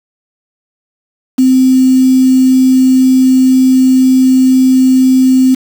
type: tone with quantisation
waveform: sine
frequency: 259.4 Hz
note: C4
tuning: 15 cents flat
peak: -4 dBFS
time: 1.38-5.55 s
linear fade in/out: 10 ms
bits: 4
effects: none